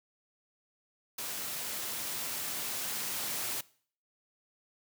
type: noise with level ramp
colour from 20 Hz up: white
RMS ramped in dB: -38 to -35 dBFS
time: 1.18-3.61 s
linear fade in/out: 5 ms
effects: noise-tail reverb RT60 0.5 s tail -21 dB re dry + high-pass 100 Hz 12 dB/octave